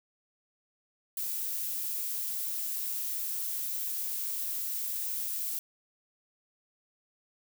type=noise; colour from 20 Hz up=violet; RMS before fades=-34 dBFS; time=1.17-5.59 s; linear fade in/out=2 ms; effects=none